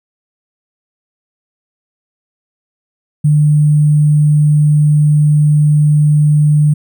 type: tone with sample-and-hold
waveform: sine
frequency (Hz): 150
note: D3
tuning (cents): +37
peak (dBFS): -6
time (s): 3.24-6.74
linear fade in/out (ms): 10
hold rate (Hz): 8820
effects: none